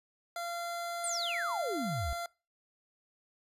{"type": "tone", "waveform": "25% pulse", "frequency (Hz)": 688, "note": "F5", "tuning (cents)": -26, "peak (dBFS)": -32, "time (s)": [0.36, 2.26], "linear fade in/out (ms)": 2}
{"type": "exponential sweep", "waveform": "sine", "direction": "down", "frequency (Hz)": [9397, 59.5], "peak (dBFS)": -33, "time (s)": [1.04, 2.13], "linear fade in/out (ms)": 0}
{"effects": ["noise-tail reverb RT60 0.3 s tail -23 dB re dry", "resampled to 32000 Hz"]}